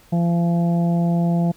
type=harmonic tone; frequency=170.8 Hz; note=F3; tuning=38 cents flat; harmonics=1 / 2 / 3 / 4 / 5; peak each=-16 / -30 / -33 / -28 / -37 dBFS; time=0.12-1.52 s; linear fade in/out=10 ms; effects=pink hiss -52 dBFS RMS until 1.56 s